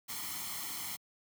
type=noise with comb filter; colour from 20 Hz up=white; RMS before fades=-40 dBFS; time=0.08-0.97 s; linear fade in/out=20 ms; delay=0.94 ms; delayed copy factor=+0.7; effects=high-pass 100 Hz 12 dB/octave